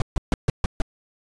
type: noise bursts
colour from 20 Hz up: brown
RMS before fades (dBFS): -19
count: 6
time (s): 0-0.82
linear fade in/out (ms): 2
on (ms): 20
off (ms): 140
effects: resampled to 22050 Hz